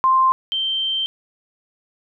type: tone pair in turn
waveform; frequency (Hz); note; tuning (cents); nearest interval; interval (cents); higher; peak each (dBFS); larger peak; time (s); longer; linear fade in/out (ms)
sine; 1048 / 3130; C6 / G7; +2 / -3; octave + perfect fifth; 1895; second; -12 / -19; first; 0.04-0.32 / 0.52-1.06; second; 0
effects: none